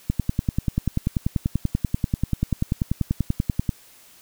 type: click train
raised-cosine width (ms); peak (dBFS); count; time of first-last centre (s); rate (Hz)
5; -8; 38; 0.1-3.692; 10.3
effects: white hiss -51 dBFS RMS until 4.21 s